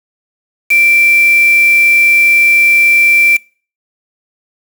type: tone with quantisation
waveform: sine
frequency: 2349 Hz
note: D7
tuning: in tune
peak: -6 dBFS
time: 0.7-3.37 s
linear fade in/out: 10 ms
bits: 3
effects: noise-tail reverb RT60 0.4 s tail -24 dB re dry